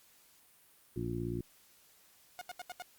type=harmonic tone; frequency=58.27 Hz; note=A#1; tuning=in tune; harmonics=1 / 2 / 3 / 4 / 5 / 6; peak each=-45 / -39 / -42 / -45 / -42 / -39 dBFS; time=0.96-1.41 s; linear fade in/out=5 ms
type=tone bursts; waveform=sawtooth; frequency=721 Hz; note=F#5; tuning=45 cents flat; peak=-37 dBFS; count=5; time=2.39-2.821 s; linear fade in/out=0 ms; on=23 ms; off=79 ms
effects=white hiss -64 dBFS RMS until 2.98 s + Opus 48 kbps